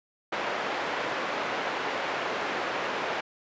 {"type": "band-pass noise", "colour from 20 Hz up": "pink", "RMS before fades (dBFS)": -31, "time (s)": [0.32, 3.21], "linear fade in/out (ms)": 10, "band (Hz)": [460, 2300], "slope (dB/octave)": 12, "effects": ["resampled to 16000 Hz"]}